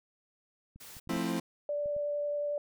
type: clicks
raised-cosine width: 5 ms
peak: -39 dBFS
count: 7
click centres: 0.76 / 0.968 / 1.074 / 1.135 / 1.167 / 1.859 / 1.965 s
type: noise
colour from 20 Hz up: white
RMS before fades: -49 dBFS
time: 0.8-1 s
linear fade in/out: 10 ms
type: chord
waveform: 40% pulse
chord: F major seventh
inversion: none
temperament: equal with one note detuned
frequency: 174.61 / 220 / 264.4 / 329.6 Hz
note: F3 / A3 / C4 / E4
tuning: 0 / 0 / +18 / 0 cents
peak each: -35 dBFS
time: 1.09-1.4 s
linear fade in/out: 5 ms
type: tone with vibrato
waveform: sine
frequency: 584 Hz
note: D5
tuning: 10 cents flat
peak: -30 dBFS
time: 1.69-2.58 s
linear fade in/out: 2 ms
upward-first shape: triangle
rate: 11 Hz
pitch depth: 8 cents each way
effects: none